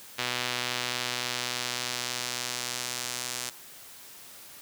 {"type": "tone with band-pass filter sweep", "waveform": "sawtooth", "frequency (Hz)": 123.47, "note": "B2", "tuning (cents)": 0, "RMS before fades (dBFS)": -33, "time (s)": [0.18, 3.5], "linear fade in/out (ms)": 10, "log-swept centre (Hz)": [3300, 7500], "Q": 0.96, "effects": ["white hiss -48 dBFS RMS until 4.61 s", "high-pass 60 Hz 12 dB/octave"]}